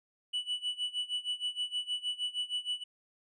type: tone with tremolo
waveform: triangle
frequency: 2960 Hz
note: F#7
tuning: in tune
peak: -28 dBFS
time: 0.33-2.84 s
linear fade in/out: 10 ms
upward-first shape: sine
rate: 6.4 Hz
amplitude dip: 90%
effects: resampled to 22050 Hz